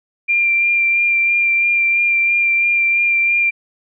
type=tone with vibrato; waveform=sine; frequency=2380 Hz; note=D7; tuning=22 cents sharp; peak=-12 dBFS; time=0.28-3.51 s; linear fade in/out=20 ms; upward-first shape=sine; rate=3 Hz; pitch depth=16 cents each way; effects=none